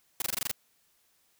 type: noise bursts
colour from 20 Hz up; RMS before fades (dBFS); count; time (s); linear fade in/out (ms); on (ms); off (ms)
white; -30; 8; 0.2-0.514; 2; 20; 22
effects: white hiss -69 dBFS RMS until 1.39 s